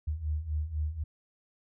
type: beating tone pair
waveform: sine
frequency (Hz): 74 / 78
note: D2 / D#2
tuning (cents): +14 / +5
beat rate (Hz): 4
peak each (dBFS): -35 / -31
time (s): 0.07-1.04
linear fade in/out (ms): 10
effects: none